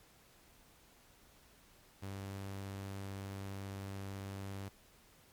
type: tone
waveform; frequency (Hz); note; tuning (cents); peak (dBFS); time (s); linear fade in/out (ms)
sawtooth; 98; G2; 0; -38; 2.02-4.69; 10
effects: pink hiss -64 dBFS RMS until 5.32 s + MP3 96 kbps